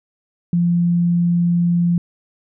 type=tone; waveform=sine; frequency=172.9 Hz; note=F3; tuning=17 cents flat; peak=-13 dBFS; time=0.53-1.98 s; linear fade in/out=2 ms; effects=none